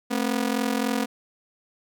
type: ring-modulated tone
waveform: sawtooth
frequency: 242.8 Hz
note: B3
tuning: 29 cents flat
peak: -16 dBFS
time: 0.1-1.06 s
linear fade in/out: 20 ms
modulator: 21.8 Hz
effects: none